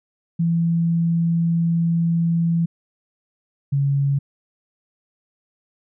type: tone pair in turn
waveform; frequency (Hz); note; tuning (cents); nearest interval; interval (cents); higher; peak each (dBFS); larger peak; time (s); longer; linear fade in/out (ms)
sine; 167.6 / 139.8; E3 / C#3; +29 / +15; minor third; 314; first; -16; neither; 0.39-2.66 / 3.72-4.19; first; 10
effects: none

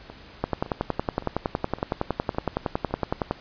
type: two click trains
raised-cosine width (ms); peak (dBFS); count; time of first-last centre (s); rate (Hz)
1; -24 / -9; 6 / 32; 0.1-2.909 / 0.44-3.31; 1.78 / 10.8
effects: pink hiss -47 dBFS RMS until 3.4 s + resampled to 11025 Hz

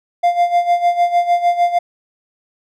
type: tone with tremolo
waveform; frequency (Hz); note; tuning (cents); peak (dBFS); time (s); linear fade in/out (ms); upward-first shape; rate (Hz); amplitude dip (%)
triangle; 698.5; F5; 0; -7; 0.23-1.79; 10; sine; 6.6; 75
effects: none

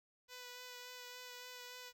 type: tone with vibrato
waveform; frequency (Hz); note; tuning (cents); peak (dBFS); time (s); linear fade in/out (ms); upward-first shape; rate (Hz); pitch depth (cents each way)
5% pulse; 495.9; B4; +7; -38; 0.28-1.93; 50; sine; 3.5; 15
effects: 13-bit

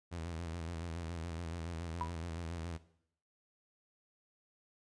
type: tone with vibrato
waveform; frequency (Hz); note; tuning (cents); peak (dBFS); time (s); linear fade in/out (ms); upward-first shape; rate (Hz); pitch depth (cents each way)
sawtooth; 83.8; E2; +29; -36; 0.11-2.78; 20; square; 7.1; 59
type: tone with exponential decay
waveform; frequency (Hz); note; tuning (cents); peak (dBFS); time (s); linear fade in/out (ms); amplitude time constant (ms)
sine; 978; B5; -17; -30; 2.01-2.12; 0; 23
effects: noise-tail reverb RT60 0.7 s tail -17 dB re dry + resampled to 22050 Hz

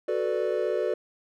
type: chord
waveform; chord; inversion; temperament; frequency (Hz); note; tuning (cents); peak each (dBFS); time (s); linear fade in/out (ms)
triangle; B minor seventh; second; equal with one note detuned; 370 / 437.7 / 493.9 / 587.3; F#4 / A4 / B4 / D5; 0 / -9 / 0 / 0; -28; 0.08-0.94; 5
effects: none

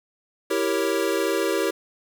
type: chord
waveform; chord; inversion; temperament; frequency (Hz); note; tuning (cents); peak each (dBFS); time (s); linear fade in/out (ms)
square; E diminished seventh; none; equal; 329.6 / 392 / 466.2 / 554.4; E4 / G4 / Bb4 / Db5; 0 / 0 / 0 / 0; -28 / -26 / -28 / -29; 0.5-1.71; 10
effects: 9-bit

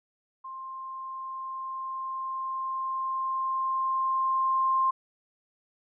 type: tone with level ramp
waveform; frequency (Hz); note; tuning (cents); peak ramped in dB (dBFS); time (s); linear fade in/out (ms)
sine; 1055; C6; +14; -37 to -21; 0.44-4.91; 10
effects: none

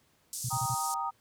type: band-pass noise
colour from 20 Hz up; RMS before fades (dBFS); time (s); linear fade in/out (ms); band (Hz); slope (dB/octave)
white; -38; 0.33-0.94; 0; 5600 to 10000; 24
type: tone bursts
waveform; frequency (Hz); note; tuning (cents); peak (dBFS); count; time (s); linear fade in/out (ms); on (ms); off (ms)
sine; 123.47; B2; 0; -31; 4; 0.44-0.744; 5; 49; 36
type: chord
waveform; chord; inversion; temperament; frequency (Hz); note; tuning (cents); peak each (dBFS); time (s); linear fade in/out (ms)
sine; Eb major; first; equal; 784 / 932.3 / 1244.5; G5 / Bb5 / Eb6; 0 / 0 / 0; -36 / -34 / -34; 0.5-1.11; 20
effects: pink hiss -68 dBFS RMS until 1.2 s + high-pass 60 Hz 12 dB/octave

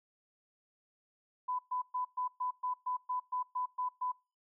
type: tone bursts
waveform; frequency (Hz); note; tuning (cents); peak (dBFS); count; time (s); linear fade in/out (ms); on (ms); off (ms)
sine; 1001; B5; +23; -32; 12; 1.48-4.12; 10; 110; 120
effects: noise-tail reverb RT60 0.3 s tail -25 dB re dry

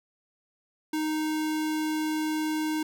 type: tone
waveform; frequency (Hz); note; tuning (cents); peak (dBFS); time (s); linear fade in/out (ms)
square; 310.2; D#4; -5; -27; 0.93-2.83; 5
effects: none

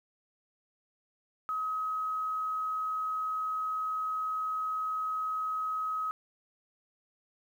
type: tone with quantisation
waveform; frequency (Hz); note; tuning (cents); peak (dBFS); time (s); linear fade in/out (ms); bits
sine; 1271; D#6; +36; -30; 1.49-6.11; 0; 10
effects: none

